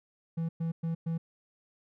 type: tone bursts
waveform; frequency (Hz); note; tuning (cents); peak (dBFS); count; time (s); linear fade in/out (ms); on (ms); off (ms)
triangle; 164.81; E3; 0; -27; 4; 0.37-1.18; 10; 120; 110
effects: none